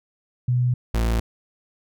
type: tone pair in turn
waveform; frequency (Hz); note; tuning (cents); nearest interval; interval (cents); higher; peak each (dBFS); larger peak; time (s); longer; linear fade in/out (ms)
sine / 40% pulse; 123.9 / 56.74; B2 / A#1; +6 / -46; octave + major second; 1352; first; -17 / -18; first; 0.48-0.74 / 0.94-1.2; neither; 5
effects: none